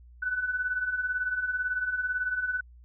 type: beating tone pair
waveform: sine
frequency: 1480 / 1498 Hz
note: F#6 / F#6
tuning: 0 / +21 cents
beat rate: 18 Hz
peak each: -34 / -28 dBFS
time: 0.22-2.61 s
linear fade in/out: 10 ms
effects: added 60 Hz sine -49 dBFS peak until 2.84 s